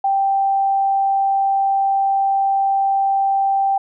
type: tone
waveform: sine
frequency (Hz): 784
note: G5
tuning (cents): 0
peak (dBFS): -14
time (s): 0.04-3.78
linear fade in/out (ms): 5
effects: none